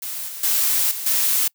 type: noise with level steps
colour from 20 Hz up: blue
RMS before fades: -29 / -33 / -19 / -29 / -19 dBFS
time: 0.02-1.48 s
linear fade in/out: 5 ms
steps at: 0.28 / 0.43 / 0.91 / 1.06 s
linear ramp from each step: 5 ms
effects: noise-tail reverb RT60 0.1 s tail -26 dB re dry